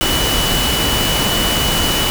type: tone in noise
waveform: sine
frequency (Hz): 2960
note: F#7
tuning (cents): 0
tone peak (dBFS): -19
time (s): 0.01-2.1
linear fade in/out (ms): 0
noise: pink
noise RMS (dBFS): -17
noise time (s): 0.01-2.1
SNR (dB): -5
effects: none